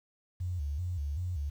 sine tone with vibrato, 80.3 Hz, E2, 45 cents flat, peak -31 dBFS, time 0.4-1.5 s, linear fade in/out 10 ms, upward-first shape square, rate 2.6 Hz, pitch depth 190 cents each way, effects 10-bit

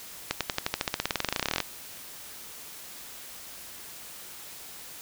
accelerating click train, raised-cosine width 0.2 ms, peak -8 dBFS, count 27, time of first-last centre 0.31-1.603 s, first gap 97 ms, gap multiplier 0.94, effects white hiss -44 dBFS RMS until 5.01 s

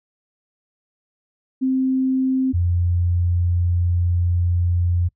sine tone pair in turn, 261.6 / 87.58 Hz, C4 / F2, 0 / +5 cents, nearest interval octave + perfect fifth, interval 1895 cents, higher first, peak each -16 dBFS, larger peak neither, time 1.61-2.53 / 2.53-5.09 s, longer second, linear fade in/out 20 ms, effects noise-tail reverb RT60 0.1 s tail -22 dB re dry

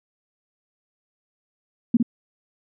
sine tone with echo, 235.1 Hz, A#3, 15 cents sharp, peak -12 dBFS, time 1.94-1.97 s, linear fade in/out 5 ms, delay 58 ms, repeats 1, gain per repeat -4 dB, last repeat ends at 2.028 s, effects none

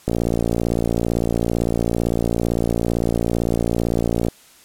click train, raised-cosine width 2 ms, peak -6 dBFS, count 244, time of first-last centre 0.08-4.284 s, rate 57.8 Hz, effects white hiss -49 dBFS RMS until 4.64 s + low-pass 12000 Hz 12 dB/octave

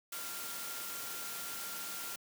sine tone in noise, 1388 Hz, F6, 11 cents flat, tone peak -49 dBFS, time 0.12-2.16 s, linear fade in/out 5 ms, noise white, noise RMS -42 dBFS, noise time 0.12-2.16 s, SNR -10 dB, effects high-pass 150 Hz 12 dB/octave

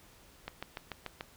click train, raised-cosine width 0.3 ms, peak -22 dBFS, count 6, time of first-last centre 0.48-1.209 s, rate 6.86 Hz, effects pink hiss -59 dBFS RMS until 1.36 s

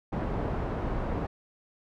pink low-pass noise, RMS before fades -31 dBFS, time 0.12-1.27 s, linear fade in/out 10 ms, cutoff 940 Hz, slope 12 dB/octave, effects none

